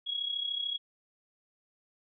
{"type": "tone with amplitude modulation", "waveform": "sine", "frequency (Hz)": 3322, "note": "G#7", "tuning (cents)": 0, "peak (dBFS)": -28, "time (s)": [0.06, 0.78], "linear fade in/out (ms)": 20, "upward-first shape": "sine", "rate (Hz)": 33.5, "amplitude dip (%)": 70, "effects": []}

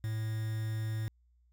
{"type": "tone with quantisation", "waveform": "triangle", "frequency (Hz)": 110, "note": "A2", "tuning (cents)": 0, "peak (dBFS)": -30, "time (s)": [0.04, 1.08], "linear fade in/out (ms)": 0, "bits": 8, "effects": ["added 60 Hz sine -64 dBFS peak until 1.52 s"]}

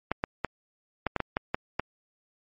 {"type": "clicks", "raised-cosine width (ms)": 0.5, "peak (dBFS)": -11, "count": 9, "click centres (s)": [0.116, 0.239, 0.447, 1.067, 1.163, 1.203, 1.369, 1.545, 1.796], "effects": ["MP3 32 kbps"]}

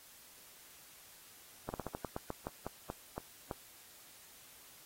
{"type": "slowing click train", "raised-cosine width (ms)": 1, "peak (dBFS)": -24, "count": 13, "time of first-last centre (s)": [1.69, 3.512], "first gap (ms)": 49, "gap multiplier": 1.19, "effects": ["white hiss -58 dBFS RMS until 4.85 s", "AAC 48 kbps"]}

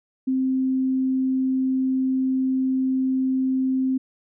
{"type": "tone", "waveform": "sine", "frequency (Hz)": 261.6, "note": "C4", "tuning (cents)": 0, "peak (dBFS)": -19, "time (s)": [0.27, 3.98], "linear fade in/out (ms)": 10, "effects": []}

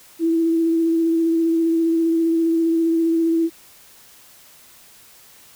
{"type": "tone with vibrato", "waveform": "sine", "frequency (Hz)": 329.6, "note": "E4", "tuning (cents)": 0, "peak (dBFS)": -15, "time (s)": [0.19, 3.5], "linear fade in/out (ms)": 50, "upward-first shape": "sine", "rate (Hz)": 15, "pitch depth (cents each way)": 18, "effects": ["white hiss -48 dBFS RMS until 5.55 s"]}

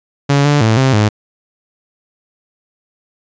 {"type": "tone with pitch steps", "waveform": "sawtooth", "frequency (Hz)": [141.3, 145.8, 110.8, 132.6, 105.9], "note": ["C#3", "D3", "A2", "C3", "G#2"], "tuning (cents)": [34, -12, 13, 23, 34], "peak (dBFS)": -5, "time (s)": [0.29, 1.09], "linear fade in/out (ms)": 10, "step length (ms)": 160, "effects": ["resampled to 16000 Hz"]}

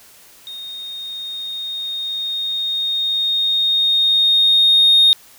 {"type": "tone with level ramp", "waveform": "sine", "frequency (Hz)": 3701, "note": "A#7", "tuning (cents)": -13, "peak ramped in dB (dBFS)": [-29, -6], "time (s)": [0.47, 5.13], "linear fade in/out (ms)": 0, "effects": ["tanh soft clip ceiling -5 dBFS", "white hiss -46 dBFS RMS until 5.38 s"]}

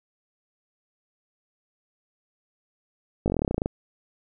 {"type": "slowing click train", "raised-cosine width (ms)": 2, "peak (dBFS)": -11, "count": 15, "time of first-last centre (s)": [3.26, 3.659], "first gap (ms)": 19, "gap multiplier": 1.06, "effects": []}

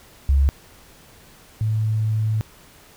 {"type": "tone pair in turn", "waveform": "sine", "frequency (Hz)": [69, 109.03], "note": ["C#2", "A2"], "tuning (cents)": [-7, -15], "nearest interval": "minor sixth", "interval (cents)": 792, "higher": "second", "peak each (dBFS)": [-13, -18], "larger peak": "first", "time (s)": [[0.29, 0.49], [1.61, 2.41]], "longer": "second", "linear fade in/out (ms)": 0, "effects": ["pink hiss -49 dBFS RMS until 2.96 s"]}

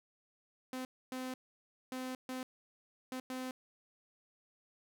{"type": "tone bursts at uneven times", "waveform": "sawtooth", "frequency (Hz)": 257, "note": "C4", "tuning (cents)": -31, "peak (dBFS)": -35, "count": 6, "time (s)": [[0.73, 0.85], [1.12, 1.34], [1.92, 2.15], [2.29, 2.43], [3.12, 3.2], [3.3, 3.51]], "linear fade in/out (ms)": 2, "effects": []}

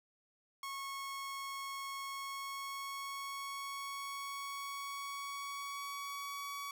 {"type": "tone with pitch glide", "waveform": "sawtooth", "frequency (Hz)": [1097, 1129.8], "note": ["C#6", "C#6"], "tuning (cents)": [-18, 33], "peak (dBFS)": -37, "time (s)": [0.63, 6.71], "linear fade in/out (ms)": 2, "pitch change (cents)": 51, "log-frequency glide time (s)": [2.04, 6.53], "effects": []}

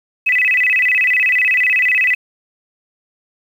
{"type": "tone with vibrato", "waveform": "sine", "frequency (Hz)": 2259, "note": "C#7", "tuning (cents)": 32, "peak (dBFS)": -11, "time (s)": [0.26, 2.15], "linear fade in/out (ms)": 10, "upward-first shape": "square", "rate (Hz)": 16, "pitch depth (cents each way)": 220, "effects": ["7-bit"]}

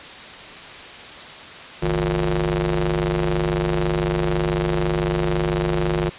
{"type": "ring-modulated tone", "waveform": "sawtooth", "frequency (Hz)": 98, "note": "G2", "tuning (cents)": 0, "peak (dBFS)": -12, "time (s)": [1.82, 6.1], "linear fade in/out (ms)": 10, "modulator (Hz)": 257, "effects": ["white hiss -37 dBFS RMS until 6.18 s", "resampled to 8000 Hz"]}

